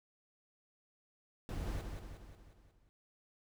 brown noise with echo, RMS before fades -39 dBFS, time 1.49-1.81 s, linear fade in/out 0 ms, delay 180 ms, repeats 6, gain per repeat -5 dB, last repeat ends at 2.89 s, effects none

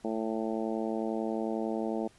harmonic tone, 111.1 Hz, A2, 17 cents sharp, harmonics 2 / 3 / 4 / 5 / 6 / 7 / 8, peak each -34 / -35 / -37 / -39 / -39 / -42 / -46 dBFS, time 0.04-2.08 s, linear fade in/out 10 ms, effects pink hiss -61 dBFS RMS until 2.18 s + resampled to 24000 Hz

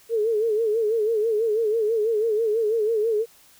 sine tone with vibrato, 440 Hz, A4, in tune, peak -19 dBFS, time 0.09-3.26 s, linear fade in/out 50 ms, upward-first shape sine, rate 6.1 Hz, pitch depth 95 cents each way, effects white hiss -54 dBFS RMS until 3.59 s

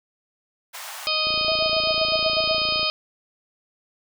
pink high-pass noise, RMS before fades -36 dBFS, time 0.73-1.08 s, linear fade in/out 20 ms, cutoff 660 Hz, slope 48 dB/octave
harmonic tone, 622.3 Hz, D#5, in tune, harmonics 1 / 2 / 4 / 5 / 6 / 7 / 8, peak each -31 / -29 / -27 / -28 / -31 / -28 / -26 dBFS, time 1.07-2.9 s, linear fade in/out 0 ms
click train, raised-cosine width 2 ms, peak -24 dBFS, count 45, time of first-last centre 1.27-2.83 s, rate 28.2 Hz
sine tone with tremolo, 639 Hz, D#5, 46 cents sharp, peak -21 dBFS, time 1.48-2.59 s, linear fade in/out 0 ms, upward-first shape sine, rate 7.9 Hz, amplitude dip 95%
effects none

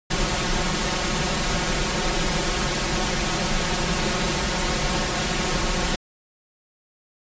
pink noise with comb filter, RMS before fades -23 dBFS, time 0.1-5.96 s, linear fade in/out 10 ms, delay 5.5 ms, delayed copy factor +0.95, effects resampled to 16000 Hz

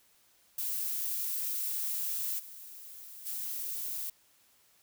violet noise with level steps, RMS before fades -34 / -48 / -37 dBFS, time 0.58-4.1 s, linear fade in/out 5 ms, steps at 2.38 / 3.25 s, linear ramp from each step 20 ms, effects white hiss -66 dBFS RMS until 4.82 s

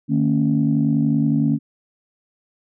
sine tone cluster, 152.3 / 226.5 / 277.2 Hz, D#3 / A#3 / C#4, -37 / -50 / 0 cents, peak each -19 dBFS, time 0.08-1.59 s, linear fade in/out 50 ms, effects tanh soft clip ceiling -7 dBFS

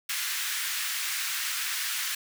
pink high-pass noise, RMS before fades -31 dBFS, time 0.09-2.15 s, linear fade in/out 5 ms, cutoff 1500 Hz, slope 24 dB/octave, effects none

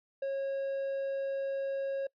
triangle tone, 546 Hz, C#5, 26 cents flat, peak -29 dBFS, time 0.22-2.07 s, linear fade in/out 5 ms, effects noise-tail reverb RT60 0.1 s tail -26 dB re dry + resampled to 11025 Hz

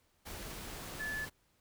sine tone in noise, 1731 Hz, A6, 29 cents flat, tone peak -36 dBFS, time 0.99-1.26 s, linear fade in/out 20 ms, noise pink, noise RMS -45 dBFS, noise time 0.25-1.3 s, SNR +6 dB, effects pink hiss -73 dBFS RMS until 1.6 s

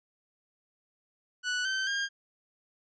sawtooth tone with pitch steps, 1480 / 1544.6 / 1612.1 Hz, F#6 / G6 / G6, 0 / -26 / +48 cents, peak -25 dBFS, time 1.43-2.09 s, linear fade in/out 50 ms, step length 220 ms, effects resampled to 16000 Hz

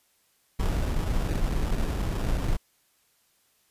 brown noise with sample-and-hold, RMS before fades -26 dBFS, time 0.59-2.57 s, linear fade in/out 10 ms, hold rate 2100 Hz, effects white hiss -67 dBFS RMS until 3.7 s + resampled to 32000 Hz

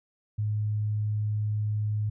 sine tone, 105.9 Hz, G#2, 34 cents sharp, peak -25 dBFS, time 0.38-2.1 s, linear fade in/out 10 ms, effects none

